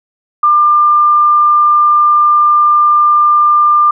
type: tone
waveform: sine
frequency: 1196 Hz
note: D6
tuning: 31 cents sharp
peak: -5 dBFS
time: 0.43-3.91 s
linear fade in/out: 5 ms
effects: none